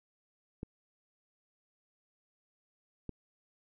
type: clicks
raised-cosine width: 3 ms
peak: -26 dBFS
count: 2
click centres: 0.631 / 3.093 s
effects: none